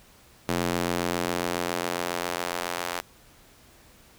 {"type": "tone with high-pass filter sweep", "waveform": "square", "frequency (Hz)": 43.65, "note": "F1", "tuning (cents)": 0, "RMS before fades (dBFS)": -29, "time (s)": [0.48, 3.01], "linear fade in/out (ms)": 10, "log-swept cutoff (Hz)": [210, 750], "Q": 0.75, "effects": ["pink hiss -55 dBFS RMS until 4.18 s"]}